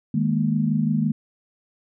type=chord; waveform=sine; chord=D# suspended fourth; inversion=none; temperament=just; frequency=155.56 / 207.4 / 233.3 Hz; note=D#3 / G#3 / A#3; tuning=0 / -2 / +2 cents; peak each=-23 dBFS; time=0.14-1.12 s; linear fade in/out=5 ms; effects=none